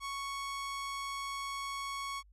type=tone; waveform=sawtooth; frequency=1108.7 Hz; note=C#6; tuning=in tune; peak=-33 dBFS; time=0-2.23 s; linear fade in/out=50 ms; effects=added 50 Hz sine -58 dBFS peak until 2.32 s + low-pass 10000 Hz 12 dB/octave